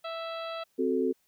harmonic tone, 659.3 Hz, E5, in tune, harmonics 1 / 2 / 3 / 4 / 5 / 6 / 7, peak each -36 / -39 / -50 / -46 / -47 / -47 / -56 dBFS, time 0.04-0.64 s, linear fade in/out 10 ms
sine chord, F# diminished, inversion second, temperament equal, 261.6 / 370 / 440 Hz, C4 / F#4 / A4, 0 / 0 / 0 cents, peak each -29 dBFS, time 0.78-1.13 s, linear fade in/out 20 ms
effects white hiss -71 dBFS RMS until 1.27 s

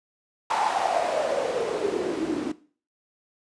white noise with band-pass filter sweep, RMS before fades -26 dBFS, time 0.5-2.52 s, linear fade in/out 5 ms, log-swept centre 900 to 280 Hz, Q 6.8, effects noise-tail reverb RT60 0.4 s tail -17 dB re dry + resampled to 22050 Hz

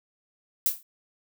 violet noise with exponential decay, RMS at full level -19 dBFS, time 0.66-0.83 s, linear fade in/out 2 ms, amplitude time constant 36 ms, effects none

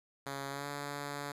5% pulse tone with pitch glide, 138.59 to 143.39 Hz, C#3 to D3, 0 to -41 cents, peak -27 dBFS, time 0.26-1.32 s, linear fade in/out 5 ms, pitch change +59 cents, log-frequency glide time 0.49-0.67 s, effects resampled to 32000 Hz + 11-bit

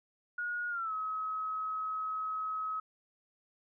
sine tone with pitch glide, 1443 to 1278.2 Hz, F#6 to D#6, -44 to +46 cents, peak -33 dBFS, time 0.38-2.8 s, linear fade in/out 5 ms, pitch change -210 cents, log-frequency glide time 0.69-0.93 s, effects none

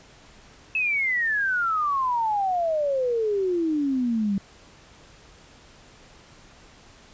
sine exponential sweep, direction down, 2625 to 192.7 Hz, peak -21 dBFS, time 0.75-4.38 s, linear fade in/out 2 ms, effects pink hiss -51 dBFS RMS until 7.13 s + resampled to 16000 Hz

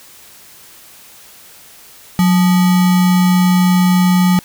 sine tone with sample-and-hold, 181.7 Hz, F#3, 31 cents flat, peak -8 dBFS, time 2.19-4.39 s, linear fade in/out 0 ms, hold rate 1050 Hz, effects white hiss -41 dBFS RMS until 4.44 s

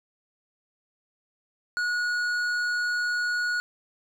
triangle tone with hard clipping, 1454 Hz, F#6, 31 cents flat, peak -26 dBFS, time 1.77-3.6 s, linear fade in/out 0 ms, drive 12 dB, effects none

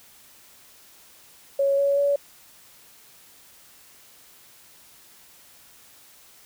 sine tone with pitch steps, 554.4 / 560.8 / 567.4 Hz, C#5 / C#5 / C#5, 0 / +20 / +40 cents, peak -18 dBFS, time 1.59-2.16 s, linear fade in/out 5 ms, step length 190 ms, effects white hiss -52 dBFS RMS until 6.45 s

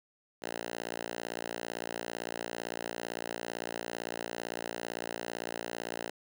5% pulse tone with high-pass filter, 57.8 Hz, A#1, 14 cents flat, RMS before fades -39 dBFS, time 0.42-6.1 s, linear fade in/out 5 ms, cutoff 340 Hz, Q 0.58, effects none

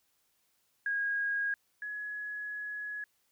sine tone pair in turn, 1638 / 1684.1 Hz, G#6 / G#6, -24 / +24 cents, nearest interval unison, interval 48 cents, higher second, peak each -29 / -36 dBFS, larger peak first, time 0.86-1.54 / 1.82-3.04 s, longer second, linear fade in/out 2 ms, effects white hiss -74 dBFS RMS until 3.31 s

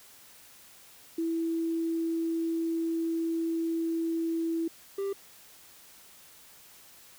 sine / triangle tone pair in turn, 329.6 / 394.7 Hz, E4 / G4, 0 / +12 cents, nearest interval minor third, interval 312 cents, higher second, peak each -27 dBFS, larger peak neither, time 1.18-4.68 / 4.98-5.13 s, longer first, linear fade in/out 5 ms, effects white hiss -54 dBFS RMS until 7.18 s

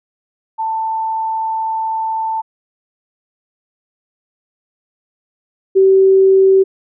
sine tone pair in turn, 888 / 384.1 Hz, A5 / G4, +16 / -35 cents, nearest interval octave + minor third, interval 1451 cents, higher first, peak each -16 / -6 dBFS, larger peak second, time 0.58-2.42 / 5.75-6.64 s, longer first, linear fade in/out 20 ms, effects none

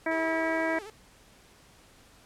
harmonic tone, 323.9 Hz, E4, 30 cents flat, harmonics 1 / 2 / 3 / 4 / 5 / 6 / 7, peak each -31 / -30 / -35 / -42 / -34 / -35 / -38 dBFS, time 0.06-0.79 s, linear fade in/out 5 ms
sawtooth tone with vibrato, 413 Hz, G#4, 10 cents flat, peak -38 dBFS, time 0.11-0.9 s, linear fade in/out 2 ms, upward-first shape sine, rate 12 Hz, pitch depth 120 cents each way
effects pink hiss -57 dBFS RMS until 2.25 s + low-pass 11000 Hz 12 dB/octave

